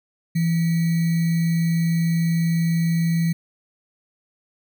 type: tone with sample-and-hold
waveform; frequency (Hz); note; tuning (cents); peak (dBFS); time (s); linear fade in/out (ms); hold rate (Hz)
sine; 166.5; E3; +18; -17; 0.35-3.33; 10; 2100
effects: none